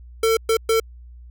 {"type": "tone bursts at uneven times", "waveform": "square", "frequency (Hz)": 450.2, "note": "A4", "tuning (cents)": 40, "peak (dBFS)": -16, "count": 3, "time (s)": [[0.23, 0.37], [0.49, 0.57], [0.69, 0.8]], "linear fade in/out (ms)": 5, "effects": ["added 60 Hz sine -39 dBFS peak until 1.3 s"]}